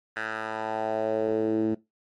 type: tone with band-pass filter sweep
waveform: 10% pulse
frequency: 110 Hz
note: A2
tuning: in tune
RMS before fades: -27 dBFS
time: 0.16-1.75 s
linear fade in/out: 10 ms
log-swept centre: 1600 to 280 Hz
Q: 3
effects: noise-tail reverb RT60 0.2 s tail -20 dB re dry + MP3 64 kbps